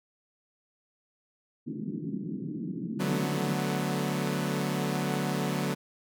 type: band-pass noise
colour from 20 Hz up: pink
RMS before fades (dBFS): -35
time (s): 1.66-3.54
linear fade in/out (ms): 20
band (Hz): 150 to 340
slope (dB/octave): 48
type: chord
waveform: sawtooth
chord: B minor seventh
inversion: first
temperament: equal with one note detuned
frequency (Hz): 146.83 / 185 / 218.5 / 246.9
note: D3 / F#3 / A3 / B3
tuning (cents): 0 / 0 / -12 / 0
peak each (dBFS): -28 / -28 / -32 / -31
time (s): 2.99-5.75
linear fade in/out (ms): 20
effects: none